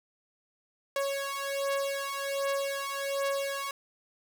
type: beating tone pair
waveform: sawtooth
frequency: 553 / 554.3 Hz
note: C#5 / C#5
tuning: -4 / 0 cents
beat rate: 1.3 Hz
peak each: -29 dBFS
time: 0.96-3.71 s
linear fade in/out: 2 ms
effects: none